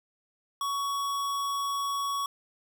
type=tone; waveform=square; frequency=1120 Hz; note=C#6; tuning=18 cents sharp; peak=-29 dBFS; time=0.61-2.26 s; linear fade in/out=2 ms; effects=none